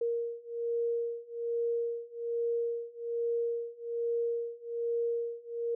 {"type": "beating tone pair", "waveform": "sine", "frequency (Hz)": [467.6, 468.8], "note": ["A#4", "A#4"], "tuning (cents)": [5, 10], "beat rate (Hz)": 1.2, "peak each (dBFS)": [-34, -33], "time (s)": [0.01, 5.75], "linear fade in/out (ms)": 5, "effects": []}